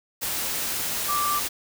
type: tone in noise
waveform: sine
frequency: 1174.7 Hz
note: D6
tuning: in tune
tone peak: -23 dBFS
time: 1.08-1.4 s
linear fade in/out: 20 ms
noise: white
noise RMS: -28 dBFS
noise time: 0.21-1.49 s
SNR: +2 dB
effects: none